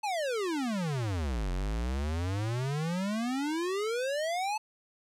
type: exponential two-way sweep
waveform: square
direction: down then up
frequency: 880 to 43.65 to 880 Hz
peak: -30 dBFS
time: 0.03-4.58 s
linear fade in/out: 10 ms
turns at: 1.51 s
effects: low-pass 9000 Hz 12 dB/octave + 11-bit